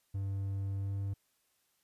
triangle tone with pitch glide, 98 to 98.8 Hz, G2 to G2, 0 to +14 cents, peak -31 dBFS, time 0.14-1.14 s, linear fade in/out 10 ms, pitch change +14 cents, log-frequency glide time 0.77-0.93 s, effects white hiss -75 dBFS RMS until 1.83 s + resampled to 32000 Hz

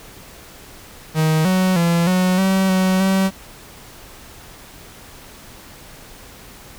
45% pulse tone with pitch steps, 157.3 / 186 / 169.8 / 183.8 / 191 / 187.2 / 191.5 Hz, D#3 / F#3 / F3 / F#3 / G3 / F#3 / G3, +19 / +9 / -48 / -11 / -45 / +20 / -40 cents, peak -14 dBFS, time 1.14-3.31 s, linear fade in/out 50 ms, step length 310 ms, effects pink hiss -41 dBFS RMS until 6.78 s

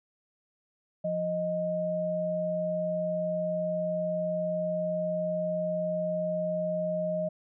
sine tone pair together, 174.63 / 622.3 Hz, F3 / D#5, 0 / 0 cents, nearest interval octave + minor seventh, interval 2200 cents, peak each -34 / -28 dBFS, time 1.04-7.29 s, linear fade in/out 10 ms, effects none

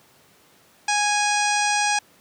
harmonic tone, 828 Hz, G#5, 5 cents flat, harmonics 1 / 2 / 3 / 4 / 5 / 6 / 7 / 8 / 9 / 10, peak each -22 / -26 / -26 / -33 / -34 / -31 / -29 / -34 / -37 / -33 dBFS, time 0.88-1.99 s, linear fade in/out 5 ms, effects pink hiss -55 dBFS RMS until 2.2 s + high-pass 150 Hz 12 dB/octave

